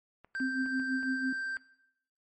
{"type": "clicks", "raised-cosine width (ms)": 0.5, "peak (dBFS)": -36, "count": 5, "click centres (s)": [0.246, 0.4, 0.661, 0.798, 1.03]}
{"type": "tone", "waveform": "triangle", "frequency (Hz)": 1568, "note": "G6", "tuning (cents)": 0, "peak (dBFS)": -31, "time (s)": [0.35, 1.57], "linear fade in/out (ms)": 0}
{"type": "tone with tremolo", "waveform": "sine", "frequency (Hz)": 261.6, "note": "C4", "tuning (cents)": 0, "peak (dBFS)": -28, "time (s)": [0.4, 1.33], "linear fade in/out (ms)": 5, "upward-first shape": "sine", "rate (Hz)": 6, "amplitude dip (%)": 65}
{"effects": ["noise-tail reverb RT60 0.8 s tail -19 dB re dry", "MP3 32 kbps"]}